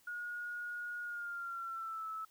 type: tone with pitch glide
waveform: sine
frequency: 1441 to 1306.2 Hz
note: F#6 to E6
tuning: -46 to -16 cents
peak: -39 dBFS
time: 0.07-2.25 s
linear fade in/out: 5 ms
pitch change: -170 cents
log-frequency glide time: 1.02-2.08 s
effects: white hiss -68 dBFS RMS until 2.3 s